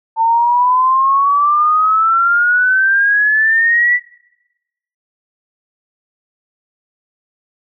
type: exponential sweep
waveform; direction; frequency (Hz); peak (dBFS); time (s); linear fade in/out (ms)
sine; up; 895 to 1975.5; -9; 0.16-4; 50
effects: noise-tail reverb RT60 1.0 s tail -25 dB re dry